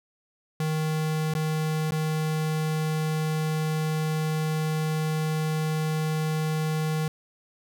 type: tone with dropouts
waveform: square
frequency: 156.2 Hz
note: D#3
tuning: 7 cents sharp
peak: -25 dBFS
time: 0.6-7.08 s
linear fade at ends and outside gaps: 2 ms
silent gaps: 1.338-1.35 / 1.909-1.92 s
effects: none